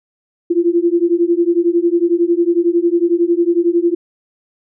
sine beating tone pair, 338.1 / 349.1 Hz, E4 / F4, +44 / -1 cents, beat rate 11 Hz, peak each -14 dBFS, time 0.5-3.95 s, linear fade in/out 10 ms, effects none

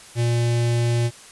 square tone with notch filter, 118.5 Hz, A#2, 29 cents sharp, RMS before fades -20 dBFS, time 0.15-1.11 s, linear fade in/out 50 ms, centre 1200 Hz, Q 1.2, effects white hiss -44 dBFS RMS until 1.31 s + resampled to 24000 Hz

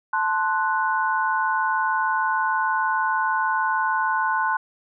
sine chord, F# diminished, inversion first, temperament equal, 880 / 1046.5 / 1480 Hz, A5 / C6 / F#6, 0 / 0 / 0 cents, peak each -24 dBFS, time 0.13-4.57 s, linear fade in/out 5 ms, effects none

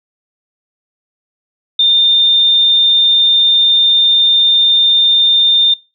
sine tone, 3614 Hz, A7, 46 cents sharp, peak -7 dBFS, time 1.79-5.74 s, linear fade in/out 5 ms, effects noise-tail reverb RT60 0.3 s tail -23 dB re dry

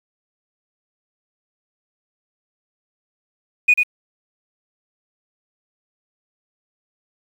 sine tone with echo, 2470 Hz, D#7, 13 cents flat, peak -8 dBFS, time 3.68-3.74 s, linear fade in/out 10 ms, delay 94 ms, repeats 1, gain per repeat -5 dB, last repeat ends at 3.834 s, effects tanh soft clip ceiling -5 dBFS + 7-bit

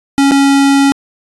square tone with dropouts, 277.2 Hz, C#4, in tune, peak -7 dBFS, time 0.18-0.92 s, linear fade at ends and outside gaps 0 ms, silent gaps 0.311-0.318 s, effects resampled to 24000 Hz

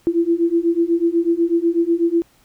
sine beating tone pair, 333.2 / 341.3 Hz, E4 / F4, +19 / -40 cents, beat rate 8.1 Hz, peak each -18 / -17 dBFS, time 0.07-2.22 s, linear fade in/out 0 ms, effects pink hiss -56 dBFS RMS until 2.44 s

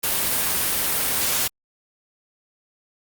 white noise, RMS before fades -22 dBFS, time 0.03-1.48 s, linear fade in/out 10 ms, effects Opus 32 kbps

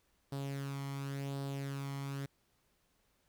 sawtooth tone with flanger, 138.59 Hz, C#3, in tune, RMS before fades -40 dBFS, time 0.32-2.26 s, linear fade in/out 5 ms, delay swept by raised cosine 0.22 to 0.95 ms, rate 0.92 Hz, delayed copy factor +0.55, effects pink hiss -75 dBFS RMS until 3.28 s

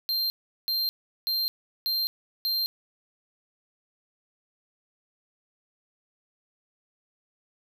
square tone bursts, 4170 Hz, C8, 7 cents flat, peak -25 dBFS, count 5, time 0.09-2.66 s, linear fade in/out 0 ms, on 210 ms, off 380 ms, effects none

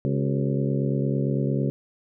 harmonic tone with a mistuned harmonic, 68.9 Hz, C#2, 10 cents flat, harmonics 2 / 3 / 4 / 5 / 6 / 7 / 8, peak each -24 / -28 / -30 / -32 / -34 / -35 / -36 dBFS, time 0.05-1.7 s, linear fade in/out 0 ms, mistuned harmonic 5, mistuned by +120 cents, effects none

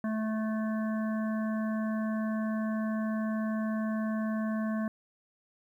harmonic tone, 218.3 Hz, A3, 13 cents flat, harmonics 1 / 3 / 5 / 7 / 8, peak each -29 / -39 / -43 / -46 / -47 dBFS, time 0.04-4.88 s, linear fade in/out 2 ms, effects 11-bit

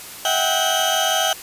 30% pulse tone cluster, 645 / 739 / 785 / 2972 / 3203 Hz, E5 / F#5 / G5 / F#7 / G7, -38 / -2 / +2 / +7 / +37 cents, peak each -21 dBFS, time 0.25-1.33 s, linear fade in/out 2 ms, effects white hiss -36 dBFS RMS until 1.42 s + resampled to 32000 Hz

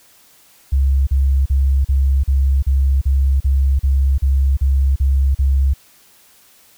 sine tone bursts, 67.8 Hz, C#2, 38 cents flat, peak -11 dBFS, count 13, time 0.72-5.738 s, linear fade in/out 10 ms, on 350 ms, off 39 ms, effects white hiss -50 dBFS RMS until 6.77 s

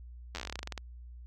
slowing click train, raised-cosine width 0.2 ms, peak -20 dBFS, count 17, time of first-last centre 0.35-0.778 s, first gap 10 ms, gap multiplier 1.12, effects added 60 Hz sine -45 dBFS peak until 1.26 s

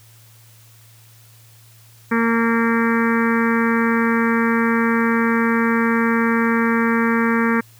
harmonic tone, 229.9 Hz, A#3, 24 cents flat, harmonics 1 / 2 / 4 / 5 / 6 / 7 / 8 / 9 / 10, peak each -17 / -23 / -27 / -26 / -27 / -26 / -26 / -32 / -32 dBFS, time 2.11-7.61 s, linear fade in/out 10 ms, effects added 113 Hz sine -47 dBFS peak until 7.79 s + white hiss -51 dBFS RMS until 7.79 s

